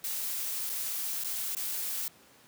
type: noise with dropouts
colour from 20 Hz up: blue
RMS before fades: -34 dBFS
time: 0.04-2.08 s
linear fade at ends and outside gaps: 1 ms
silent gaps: 0.694-0.698 / 1.237-1.246 / 1.55-1.568 s
effects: pink hiss -58 dBFS RMS until 2.47 s + high-pass 150 Hz 12 dB/octave